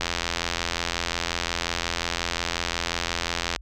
click train, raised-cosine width 0.2 ms, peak -7 dBFS, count 305, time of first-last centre 0.01-3.561 s, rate 85.6 Hz, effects added 50 Hz sine -42 dBFS peak until 3.61 s

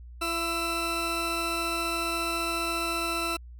20% pulse tone pair together, 336.4 / 1331 Hz, E4 / E6, +35 / +16 cents, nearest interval 2 octaves, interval 2381 cents, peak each -27 / -24 dBFS, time 0.21-3.37 s, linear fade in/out 10 ms, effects added 60 Hz sine -42 dBFS peak until 3.59 s

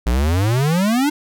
square exponential sweep, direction up, 55 to 306.5 Hz, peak -15 dBFS, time 0.06-1.1 s, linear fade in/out 10 ms, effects none

